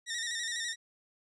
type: tone with vibrato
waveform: 15% pulse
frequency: 1864.7 Hz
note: A#6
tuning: in tune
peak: -27 dBFS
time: 0.06-0.76 s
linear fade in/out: 50 ms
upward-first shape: square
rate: 12 Hz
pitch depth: 45 cents each way
effects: resampled to 24000 Hz